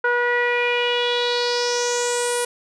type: tone with low-pass filter sweep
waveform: sawtooth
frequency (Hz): 484.2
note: B4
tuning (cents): -34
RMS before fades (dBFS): -21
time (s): 0.04-2.45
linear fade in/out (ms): 5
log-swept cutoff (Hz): 1500 to 10000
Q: 4.7
effects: none